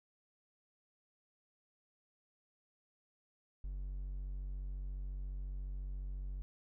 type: tone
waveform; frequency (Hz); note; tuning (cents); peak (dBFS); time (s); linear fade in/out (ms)
triangle; 47.16; F#1; +34; -37; 3.64-6.42; 0
effects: none